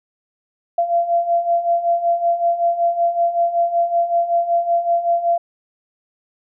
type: beating tone pair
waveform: sine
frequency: 682 / 687.3 Hz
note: F5 / F5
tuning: -41 / -28 cents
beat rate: 5.3 Hz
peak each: -21 / -16 dBFS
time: 0.78-5.38 s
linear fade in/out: 5 ms
effects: none